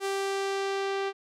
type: tone with low-pass filter sweep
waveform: sawtooth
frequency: 392 Hz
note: G4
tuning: in tune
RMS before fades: -30 dBFS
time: 0-1.13 s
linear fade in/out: 50 ms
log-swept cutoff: 11000 to 3600 Hz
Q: 0.83
effects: none